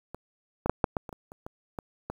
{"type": "clicks", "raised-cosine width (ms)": 1, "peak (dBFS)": [-24, -14, -6, -7, -13, -25, -27, -30, -24, -20, -19], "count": 11, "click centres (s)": [0.146, 0.66, 0.696, 0.842, 0.968, 1.092, 1.128, 1.319, 1.465, 1.788, 2.1], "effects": ["8-bit"]}